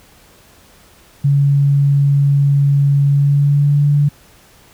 sine tone with pitch glide, 141 to 144.88 Hz, C#3 to D3, +30 to -23 cents, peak -9 dBFS, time 1.24-4.09 s, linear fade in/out 10 ms, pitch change +47 cents, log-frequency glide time 3.06-3.87 s, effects pink hiss -47 dBFS RMS until 4.73 s

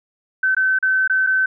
sine tone with dropouts, 1531 Hz, G6, 41 cents flat, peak -14 dBFS, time 0.43-1.46 s, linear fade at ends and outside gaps 5 ms, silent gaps 0.549-0.566 / 0.788-0.826 / 1.077-1.097 / 1.266-1.27 s, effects none

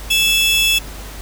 40% pulse tone pair together, 2637 / 3381 Hz, E7 / G#7, 0 / +30 cents, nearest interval major third, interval 430 cents, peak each -14 dBFS, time 0.1-0.79 s, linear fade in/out 10 ms, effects added 50 Hz sine -30 dBFS peak until 1.21 s + pink hiss -35 dBFS RMS until 1.21 s

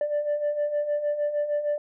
sine beating tone pair, 584 / 590.5 Hz, D5 / D5, -10 / +9 cents, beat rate 6.5 Hz, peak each -29 / -23 dBFS, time 0.01-1.78 s, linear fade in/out 2 ms, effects tanh soft clip ceiling -20 dBFS

